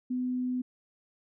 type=tone; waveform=sine; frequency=251.5 Hz; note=B3; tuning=32 cents sharp; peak=-28 dBFS; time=0.1-0.62 s; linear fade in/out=10 ms; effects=none